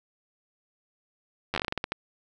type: slowing click train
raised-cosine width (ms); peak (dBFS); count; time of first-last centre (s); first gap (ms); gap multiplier
0.3; -12; 12; 1.54-1.92; 10; 1.23
effects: none